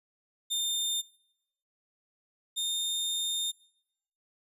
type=tone pair in turn; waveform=sawtooth; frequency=3618 / 3643 Hz; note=A7 / A#7; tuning=+48 / -41 cents; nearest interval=unison; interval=11 cents; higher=second; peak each=-25 / -26 dBFS; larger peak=first; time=0.5-1.02 / 2.56-3.52 s; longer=second; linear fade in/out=20 ms; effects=noise-tail reverb RT60 0.8 s tail -23 dB re dry + resampled to 32000 Hz